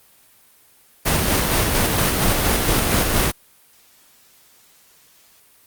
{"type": "noise with tremolo", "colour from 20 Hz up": "pink", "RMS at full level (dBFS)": -17, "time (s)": [1.05, 3.32], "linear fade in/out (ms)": 20, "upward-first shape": "square", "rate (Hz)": 4.3, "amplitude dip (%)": 25, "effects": ["white hiss -53 dBFS RMS until 5.66 s", "Opus 32 kbps"]}